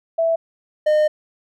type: tone pair in turn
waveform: sine / triangle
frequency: 659.3 / 609.6 Hz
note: E5 / D#5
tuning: 0 / -36 cents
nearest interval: minor second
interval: 136 cents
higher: first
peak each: -15 / -11 dBFS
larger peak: second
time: 0.18-0.36 / 0.86-1.08 s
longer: second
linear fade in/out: 10 ms
effects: none